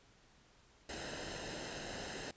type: noise with comb filter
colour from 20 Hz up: pink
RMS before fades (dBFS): -44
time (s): 0.89-2.31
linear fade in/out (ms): 2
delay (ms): 0.87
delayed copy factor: -0.65
effects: pink hiss -66 dBFS RMS until 2.36 s + resampled to 16000 Hz